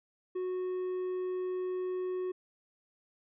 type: tone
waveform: triangle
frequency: 367.4 Hz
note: F#4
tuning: 12 cents flat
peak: -30 dBFS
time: 0.35-2.32 s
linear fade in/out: 10 ms
effects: resampled to 8000 Hz